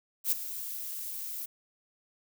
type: noise with ADSR envelope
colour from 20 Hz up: violet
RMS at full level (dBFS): -25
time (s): 0.24-1.46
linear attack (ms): 80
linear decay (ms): 13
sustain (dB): -13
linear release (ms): 10
effects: none